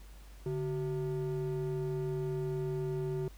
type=ring-modulated tone; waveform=triangle; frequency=261.6 Hz; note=C4; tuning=in tune; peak=-27 dBFS; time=0.46-3.28 s; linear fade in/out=2 ms; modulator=117 Hz; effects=added 50 Hz sine -49 dBFS peak until 3.37 s + pink hiss -60 dBFS RMS until 3.37 s